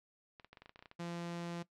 clicks, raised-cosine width 0.3 ms, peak -37 dBFS, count 12, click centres 0.398 / 0.446 / 0.53 / 0.572 / 0.62 / 0.659 / 0.694 / 0.759 / 0.792 / 0.825 / 0.858 / 0.914 s
sawtooth tone, 171.5 Hz, F3, 31 cents flat, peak -36 dBFS, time 0.99-1.63 s, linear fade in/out 10 ms
effects noise-tail reverb RT60 0.1 s tail -18 dB re dry + low-pass 7000 Hz 12 dB/octave

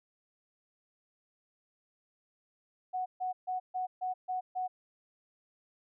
sine tone bursts, 739 Hz, F#5, 2 cents flat, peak -31 dBFS, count 7, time 2.93-4.68 s, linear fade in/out 20 ms, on 130 ms, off 140 ms, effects none

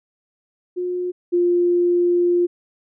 sine tone pair in turn, 359.1 / 350.9 Hz, F4 / F4, +48 / +8 cents, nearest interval unison, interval 40 cents, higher first, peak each -21 / -14 dBFS, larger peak second, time 0.76-1.12 / 1.32-2.47 s, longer second, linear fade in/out 20 ms, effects none

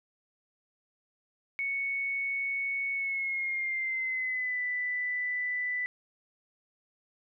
sine tone with pitch glide, 2217 to 1986.6 Hz, C#7 to B6, 0 to +10 cents, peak -29 dBFS, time 1.59-5.86 s, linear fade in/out 0 ms, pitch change -190 cents, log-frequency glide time 2.93-4.61 s, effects none

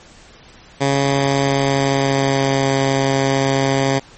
10% pulse tone with pitch glide, 138.59 to 135.82 Hz, C#3 to C#3, 0 to -35 cents, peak -6 dBFS, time 0.8-4 s, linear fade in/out 20 ms, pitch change -35 cents, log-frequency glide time 1.19-2.71 s, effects pink hiss -44 dBFS RMS until 4.17 s + MP3 32 kbps

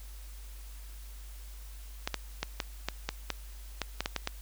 clicks, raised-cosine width 0.2 ms, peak -13 dBFS, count 12, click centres 2.075 / 2.143 / 2.43 / 2.602 / 2.886 / 3.09 / 3.303 / 3.817 / 4.006 / 4.059 / 4.163 / 4.274 s, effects added 50 Hz sine -43 dBFS peak until 4.41 s + white hiss -55 dBFS RMS until 4.41 s

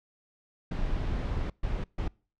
brown noise bursts at uneven times, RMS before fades -30 dBFS, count 3, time 0.71-1.5 / 1.63-1.84 / 1.98-2.08 s, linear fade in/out 5 ms, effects noise-tail reverb RT60 0.4 s tail -26 dB re dry + low-pass 4000 Hz 12 dB/octave

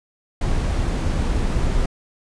brown noise, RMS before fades -20 dBFS, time 0.41-1.86 s, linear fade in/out 5 ms, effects resampled to 22050 Hz

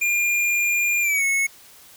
square tone with pitch glide, 2407 to 2195 Hz, D7 to C#7, +42 to -18 cents, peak -19 dBFS, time 0.01-1.47 s, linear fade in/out 10 ms, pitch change -160 cents, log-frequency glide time 1.01-1.24 s, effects white hiss -48 dBFS RMS until 1.96 s

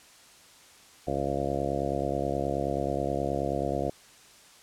harmonic tone, 69.4 Hz, C#2, 3 cents sharp, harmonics 1 / 2 / 3 / 4 / 5 / 6 / 7 / 8 / 9 / 10, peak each -38 / -36 / -39 / -36 / -35 / -39 / -35 / -34 / -36 / -34 dBFS, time 1.07-3.9 s, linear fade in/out 5 ms, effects white hiss -54 dBFS RMS until 4.62 s + low-pass 9000 Hz 12 dB/octave

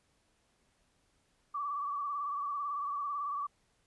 sine tone with vibrato, 1150 Hz, D6, 37 cents flat, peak -33 dBFS, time 1.54-3.47 s, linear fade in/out 10 ms, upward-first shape sine, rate 18 Hz, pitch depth 56 cents each way, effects pink hiss -73 dBFS RMS until 3.86 s + resampled to 24000 Hz

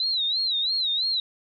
sine tone with vibrato, 3951 Hz, B7, in tune, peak -22 dBFS, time 0-1.2 s, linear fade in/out 2 ms, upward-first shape sine, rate 3 Hz, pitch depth 140 cents each way, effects none

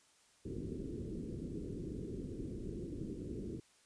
white low-pass noise, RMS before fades -43 dBFS, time 0.45-3.6 s, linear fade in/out 5 ms, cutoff 410 Hz, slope 48 dB/octave, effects white hiss -68 dBFS RMS until 3.85 s + resampled to 22050 Hz

